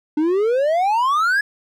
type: exponential sweep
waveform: triangle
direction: up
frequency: 294.7 to 1712 Hz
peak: -13 dBFS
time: 0.17-1.41 s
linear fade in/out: 5 ms
effects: none